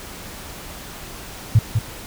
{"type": "tone with echo", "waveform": "sine", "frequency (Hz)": 110, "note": "A2", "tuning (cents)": 0, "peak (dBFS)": -8, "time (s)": [1.55, 1.59], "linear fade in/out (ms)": 5, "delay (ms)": 200, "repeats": 1, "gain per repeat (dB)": -6, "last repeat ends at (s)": 1.79, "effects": ["pink hiss -36 dBFS RMS until 2.06 s"]}